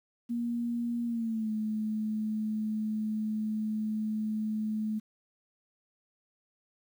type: tone with pitch glide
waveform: sine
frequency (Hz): 236.5 to 215.6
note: A#3 to A3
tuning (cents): +25 to -35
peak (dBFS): -29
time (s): 0.29-5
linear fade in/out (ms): 20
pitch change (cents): -160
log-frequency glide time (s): 1.05-1.51
effects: 10-bit